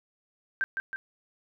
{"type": "tone with echo", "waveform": "sine", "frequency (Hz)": 1570, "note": "G6", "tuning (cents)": 2, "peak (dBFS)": -24, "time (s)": [0.61, 0.64], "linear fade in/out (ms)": 0, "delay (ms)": 160, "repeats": 2, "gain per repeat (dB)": -4, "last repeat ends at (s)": 0.96, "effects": []}